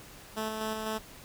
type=tone with tremolo; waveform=10% pulse; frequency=218.3 Hz; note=A3; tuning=13 cents flat; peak=-23 dBFS; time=0.36-0.99 s; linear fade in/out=20 ms; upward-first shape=square; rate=4 Hz; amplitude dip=30%; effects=pink hiss -50 dBFS RMS until 1.24 s